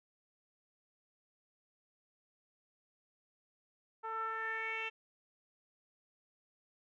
10% pulse tone with low-pass filter sweep, 445.7 Hz, A4, 22 cents sharp, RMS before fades -39 dBFS, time 4.03-4.9 s, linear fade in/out 20 ms, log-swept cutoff 1100 to 2800 Hz, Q 5, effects none

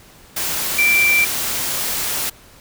sine tone in noise, 2349 Hz, D7, in tune, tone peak -12 dBFS, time 0.78-1.25 s, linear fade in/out 10 ms, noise white, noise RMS -22 dBFS, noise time 0.36-2.3 s, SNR +7 dB, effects pink hiss -46 dBFS RMS until 2.6 s

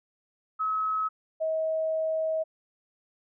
sine tone pair in turn, 1284 / 637.4 Hz, E6 / D#5, -46 / +42 cents, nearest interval octave, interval 1212 cents, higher first, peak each -25 dBFS, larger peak neither, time 0.59-1.09 / 1.4-2.44 s, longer second, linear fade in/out 20 ms, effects none

